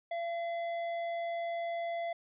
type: tone with tanh clipping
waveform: sine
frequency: 680 Hz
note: F5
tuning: 46 cents flat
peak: -35 dBFS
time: 0.11-2.13 s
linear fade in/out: 5 ms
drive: 11 dB
effects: resampled to 8000 Hz